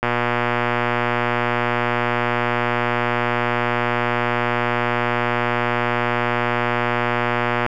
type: click train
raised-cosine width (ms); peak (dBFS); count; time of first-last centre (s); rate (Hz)
0.5; -4; 917; 0.03-7.663; 120
effects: none